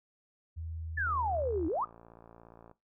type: tone with pitch glide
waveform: sine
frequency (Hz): 81.4 to 79.36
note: E2 to D#2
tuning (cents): -21 to +35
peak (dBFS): -37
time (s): 0.56-1.69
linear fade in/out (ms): 20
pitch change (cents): -44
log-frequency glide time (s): 0.74-1.31
type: exponential two-way sweep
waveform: sine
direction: down then up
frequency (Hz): 1788 to 304.7 to 1325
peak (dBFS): -29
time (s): 0.97-1.85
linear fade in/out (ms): 10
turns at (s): 1.67
type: click train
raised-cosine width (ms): 1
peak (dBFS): -39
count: 95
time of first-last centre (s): 1.07-2.713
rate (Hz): 57.2
effects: noise-tail reverb RT60 0.2 s tail -17 dB re dry

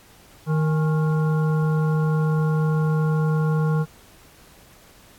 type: harmonic tone with a mistuned harmonic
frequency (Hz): 155.56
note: D#3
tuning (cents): 0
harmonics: 1 / 3 / 5 / 7 / 9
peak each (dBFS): -18 / -29 / -36 / -35 / -36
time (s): 0.46-3.86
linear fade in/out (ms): 50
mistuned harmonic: 5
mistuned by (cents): +96
effects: pink hiss -51 dBFS RMS until 5.18 s + AAC 64 kbps

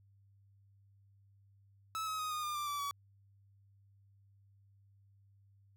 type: tone with pitch steps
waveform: 45% pulse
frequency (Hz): 1300 / 1275.5 / 1251.4 / 1227.7 / 1204.6 / 1181.8 / 1159.5 / 1137.6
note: E6 / D#6 / D#6 / D#6 / D6 / D6 / D6 / C#6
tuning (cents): -24 / +43 / +10 / -24 / +44 / +10 / -22 / +45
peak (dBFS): -36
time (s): 1.95-2.91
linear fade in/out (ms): 0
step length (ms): 120
effects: added 99 Hz sine -63 dBFS peak until 5.76 s

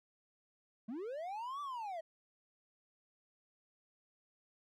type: linear two-way sweep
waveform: triangle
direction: up then down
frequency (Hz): 203.1 to 1179 to 624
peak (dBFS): -38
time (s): 0.88-2.01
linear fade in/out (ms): 10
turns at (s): 1.61
effects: none

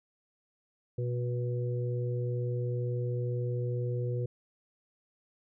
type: harmonic tone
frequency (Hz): 122.2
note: B2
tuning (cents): -18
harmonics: 1 / 3 / 4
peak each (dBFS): -30 / -39 / -38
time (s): 0.98-4.26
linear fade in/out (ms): 5
effects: none

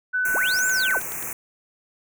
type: tone with pitch glide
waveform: sine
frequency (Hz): 1501 to 1518.4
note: F#6 to F#6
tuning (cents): +24 to +44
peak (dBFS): -20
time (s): 0.13-1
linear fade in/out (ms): 20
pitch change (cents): +20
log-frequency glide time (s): 0.62-0.72
type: band-stop noise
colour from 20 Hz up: white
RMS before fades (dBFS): -31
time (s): 0.25-1.33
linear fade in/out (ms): 2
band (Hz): 2600 to 6000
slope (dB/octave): 96
type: linear two-way sweep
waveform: sine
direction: up then down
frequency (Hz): 174.2 to 7600 to 238.5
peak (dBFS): -25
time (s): 0.34-0.98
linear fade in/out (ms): 10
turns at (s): 0.67
type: click train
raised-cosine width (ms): 0.2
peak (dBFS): -20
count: 7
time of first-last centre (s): 0.59-1.226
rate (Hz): 9.43
effects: none

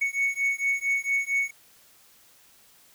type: beating tone pair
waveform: triangle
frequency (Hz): 2217 / 2221.4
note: C#7 / C#7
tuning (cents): 0 / +3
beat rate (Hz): 4.4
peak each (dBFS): -25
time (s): 0.01-1.51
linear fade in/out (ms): 10
effects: white hiss -57 dBFS RMS until 2.94 s

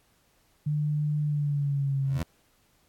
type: tone with pitch glide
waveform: sine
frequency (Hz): 149.4 to 136.21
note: D3 to C#3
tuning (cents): +30 to -30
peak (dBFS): -24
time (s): 0.66-2.19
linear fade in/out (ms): 10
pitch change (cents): -160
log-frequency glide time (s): 1.23-2.02
type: tone with exponential growth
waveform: 20% pulse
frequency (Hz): 81.9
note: E2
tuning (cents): -11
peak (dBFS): -21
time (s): 2.02-2.23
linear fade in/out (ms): 5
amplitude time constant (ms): 45
effects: pink hiss -66 dBFS RMS until 2.88 s + AAC 64 kbps

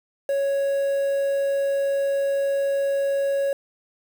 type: tone with quantisation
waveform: triangle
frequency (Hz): 554.4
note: C#5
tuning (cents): 0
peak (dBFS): -18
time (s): 0.29-3.53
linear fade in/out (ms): 2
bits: 7
effects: none

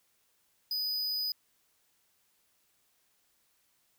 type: tone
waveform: square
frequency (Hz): 4978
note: D#8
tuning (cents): 0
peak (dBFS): -31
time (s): 0.71-1.32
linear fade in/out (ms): 2
effects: white hiss -72 dBFS RMS until 3.98 s

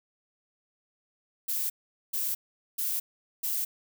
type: noise bursts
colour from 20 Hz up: violet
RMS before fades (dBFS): -30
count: 4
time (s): 1.48-3.65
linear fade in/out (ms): 10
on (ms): 220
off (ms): 430
effects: none

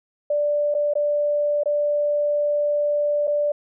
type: tone with dropouts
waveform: sine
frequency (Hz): 587.3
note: D5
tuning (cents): 0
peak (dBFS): -18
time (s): 0.3-3.52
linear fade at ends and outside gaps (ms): 5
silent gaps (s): 0.742-0.748 / 0.937-0.953 / 1.635-1.657 / 3.272-3.276
effects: none

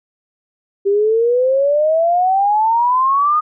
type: exponential sweep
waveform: sine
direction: up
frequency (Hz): 392 to 1244.5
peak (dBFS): -11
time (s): 0.85-3.41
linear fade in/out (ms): 20
effects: none

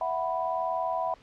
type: chord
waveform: sine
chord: E suspended second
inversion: none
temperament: equal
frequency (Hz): 659.3 / 740 / 987.8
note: E5 / F#5 / B5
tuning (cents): 0 / 0 / 0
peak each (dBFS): -31 / -31 / -31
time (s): 0.01-1.14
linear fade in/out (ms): 2
effects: pink hiss -57 dBFS RMS until 1.22 s + low-pass 4000 Hz 12 dB/octave

